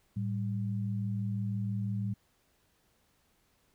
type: tone pair together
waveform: sine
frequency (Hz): 110 / 196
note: A2 / G3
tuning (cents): 0 / 0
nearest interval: minor seventh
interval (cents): 1000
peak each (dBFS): -32 / -35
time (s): 0.16-2.14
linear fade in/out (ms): 10
effects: pink hiss -71 dBFS RMS until 3.74 s